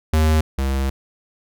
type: tone pair in turn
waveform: square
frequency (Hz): 78.3 / 67.27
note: D#2 / C2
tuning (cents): +11 / +49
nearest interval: minor third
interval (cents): 262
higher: first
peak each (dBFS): -14 / -19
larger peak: first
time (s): 0.13-0.41 / 0.58-0.9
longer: second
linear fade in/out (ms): 5
effects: none